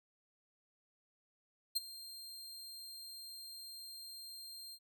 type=tone with ADSR envelope; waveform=sawtooth; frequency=4186 Hz; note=C8; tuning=in tune; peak=-27 dBFS; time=1.75-4.79 s; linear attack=16 ms; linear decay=23 ms; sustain=-18 dB; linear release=59 ms; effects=none